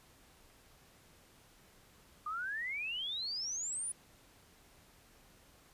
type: exponential sweep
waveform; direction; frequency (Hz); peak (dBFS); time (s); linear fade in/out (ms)
sine; up; 1197 to 10000; -36; 2.26-3.92; 5
effects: pink hiss -63 dBFS RMS until 5.73 s + resampled to 32000 Hz